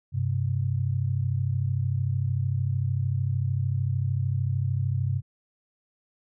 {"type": "tone pair together", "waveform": "sine", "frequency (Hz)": [98, 131.3], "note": ["G2", "C3"], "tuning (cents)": [0, 6], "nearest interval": "perfect fourth", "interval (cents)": 506, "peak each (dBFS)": -26, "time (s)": [0.12, 5.22], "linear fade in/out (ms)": 50, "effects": []}